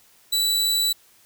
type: tone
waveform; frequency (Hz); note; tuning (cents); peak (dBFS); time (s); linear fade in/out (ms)
sawtooth; 3951; B7; 0; -16; 0.32-0.93; 10
effects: white hiss -56 dBFS RMS until 1.25 s